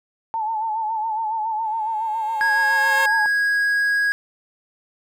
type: tone with vibrato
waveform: sine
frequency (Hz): 880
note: A5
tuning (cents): 0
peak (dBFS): -21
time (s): 0.34-3.26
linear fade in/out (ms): 0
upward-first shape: sine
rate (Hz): 7.2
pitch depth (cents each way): 63
type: tone with exponential growth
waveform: 10% pulse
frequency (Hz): 538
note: C5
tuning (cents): +48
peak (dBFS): -14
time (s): 1.63-3.06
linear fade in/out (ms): 5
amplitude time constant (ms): 310
type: tone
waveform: triangle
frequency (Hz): 1651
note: G#6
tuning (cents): -11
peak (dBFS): -15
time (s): 2.41-4.12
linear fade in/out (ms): 0
effects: none